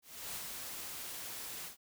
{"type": "noise with ADSR envelope", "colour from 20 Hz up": "white", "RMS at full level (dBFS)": -41, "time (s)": [0.02, 1.77], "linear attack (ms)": 330, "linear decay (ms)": 50, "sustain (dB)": -3, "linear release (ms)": 120, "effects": []}